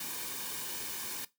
white noise with comb filter, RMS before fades -39 dBFS, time 0-1.25 s, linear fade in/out 5 ms, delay 1.5 ms, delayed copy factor -0.6, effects noise-tail reverb RT60 0.2 s tail -18 dB re dry

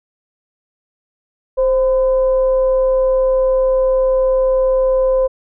sine tone with frequency modulation, 523.3 Hz, C5, in tune, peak -11 dBFS, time 1.57-5.28 s, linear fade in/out 20 ms, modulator 492 Hz, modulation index 0.3, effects none

